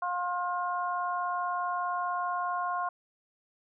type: harmonic tone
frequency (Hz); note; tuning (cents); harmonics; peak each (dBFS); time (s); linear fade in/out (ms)
355.3; F4; +30; 2 / 3 / 4; -33 / -31 / -38; 0.02-2.89; 5
effects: none